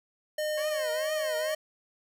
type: tone with pitch glide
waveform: square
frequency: 610 to 620.3 Hz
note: D#5 to D#5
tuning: -34 to -5 cents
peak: -29 dBFS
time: 0.38-1.55 s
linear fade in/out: 5 ms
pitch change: +29 cents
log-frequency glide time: 0.59-0.98 s
type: tone with vibrato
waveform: 15% pulse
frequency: 541 Hz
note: C#5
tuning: 42 cents flat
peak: -31 dBFS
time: 0.57-1.55 s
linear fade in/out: 10 ms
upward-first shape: triangle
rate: 2.2 Hz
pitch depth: 260 cents each way
effects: none